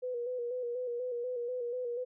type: tone with vibrato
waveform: sine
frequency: 489.7 Hz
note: B4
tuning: 15 cents flat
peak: -33 dBFS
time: 0.02-2.05 s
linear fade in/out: 20 ms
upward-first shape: square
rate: 4.1 Hz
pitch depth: 44 cents each way
effects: none